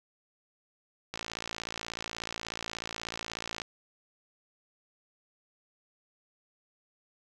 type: click train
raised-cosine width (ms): 0.2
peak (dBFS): -18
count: 141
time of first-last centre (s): 1.14-3.618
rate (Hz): 56.5
effects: none